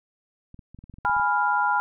clicks, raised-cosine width 5 ms, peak -32 dBFS, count 12, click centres 0.544 / 0.592 / 0.746 / 0.789 / 0.84 / 0.897 / 0.94 / 0.985 / 1.049 / 1.096 / 1.166 / 1.197 s
sine chord, F diminished, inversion first, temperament equal, 830.6 / 987.8 / 1396.9 Hz, Ab5 / Cb6 / F6, 0 / 0 / 0 cents, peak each -24 dBFS, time 1.05-1.8 s, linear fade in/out 0 ms
effects none

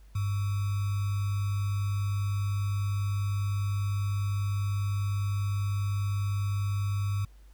sine tone with sample-and-hold, 100 Hz, G2, 35 cents sharp, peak -26 dBFS, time 0.15-7.25 s, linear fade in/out 5 ms, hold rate 1225 Hz, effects added 50 Hz sine -50 dBFS peak until 7.53 s + pink hiss -66 dBFS RMS until 7.53 s

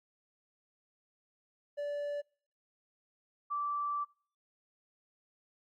triangle / sine tone pair in turn, 580 / 1165 Hz, D5 / D6, -22 / -14 cents, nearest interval octave, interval 1208 cents, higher second, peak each -32 / -32 dBFS, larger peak neither, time 1.77-2.22 / 3.5-4.05 s, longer second, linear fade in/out 20 ms, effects noise-tail reverb RT60 0.5 s tail -26 dB re dry + Opus 48 kbps

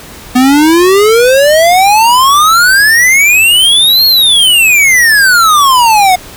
square exponential two-way sweep, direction up then down, 246.9 to 4337 to 716 Hz, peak -4 dBFS, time 0.35-6.16 s, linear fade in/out 10 ms, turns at 4.06 s, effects pink hiss -30 dBFS RMS until 6.36 s

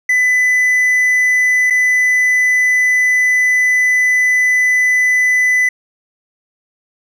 triangle tone with dropouts, 2000 Hz, B6, 21 cents sharp, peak -8 dBFS, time 0.09-5.69 s, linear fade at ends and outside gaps 5 ms, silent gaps 1.701-1.705 s, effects none

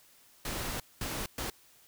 pink noise bursts at uneven times, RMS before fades -36 dBFS, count 3, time 0.45-0.8 / 1.01-1.26 / 1.38-1.5 s, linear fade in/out 2 ms, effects white hiss -61 dBFS RMS until 1.87 s

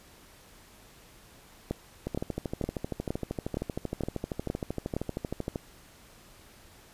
two click trains, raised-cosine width 2 ms, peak -18 / -16 dBFS, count 46 / 8, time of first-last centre 2.07-5.558 / 1.71-4.966 s, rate 12.9 / 2.15 Hz, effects pink hiss -55 dBFS RMS until 6.93 s + resampled to 32000 Hz

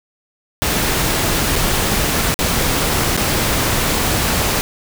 pink noise with dropouts, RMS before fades -17 dBFS, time 0.62-4.61 s, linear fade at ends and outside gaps 0 ms, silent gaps 1.557-1.561 / 2.342-2.39 / 3.167-3.175 s, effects none

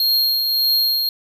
square tone with tremolo, 4239 Hz, C8, 22 cents sharp, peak -14 dBFS, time 0-1.09 s, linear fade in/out 2 ms, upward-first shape triangle, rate 1.7 Hz, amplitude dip 40%, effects none

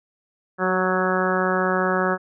harmonic tone with a mistuned harmonic, 185 Hz, F#3, in tune, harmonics 1 / 2 / 3 / 4 / 5 / 6 / 7 / 8 / 9, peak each -26 / -25 / -26 / -29 / -31 / -29 / -27 / -29 / -28 dBFS, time 0.58-2.18 s, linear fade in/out 50 ms, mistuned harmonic 2, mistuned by +16 cents, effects none

